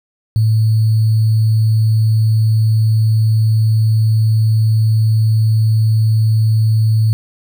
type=tone with sample-and-hold; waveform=sine; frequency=110 Hz; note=A2; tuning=in tune; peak=-9 dBFS; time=0.36-7.13 s; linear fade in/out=0 ms; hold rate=4410 Hz; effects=none